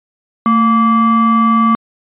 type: ring-modulated tone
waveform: triangle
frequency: 466.2 Hz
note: A#4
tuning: in tune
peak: -3 dBFS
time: 0.46-1.75 s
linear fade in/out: 0 ms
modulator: 691 Hz
effects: resampled to 8000 Hz